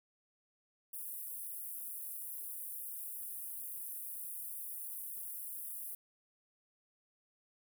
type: high-pass noise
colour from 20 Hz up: pink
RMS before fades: -44 dBFS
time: 0.93-5.95 s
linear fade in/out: 5 ms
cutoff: 10000 Hz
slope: 48 dB/octave
effects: none